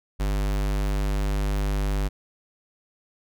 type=tone; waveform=square; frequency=49.84 Hz; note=G1; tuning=29 cents sharp; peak=-23 dBFS; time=0.19-2.09 s; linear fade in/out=20 ms; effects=none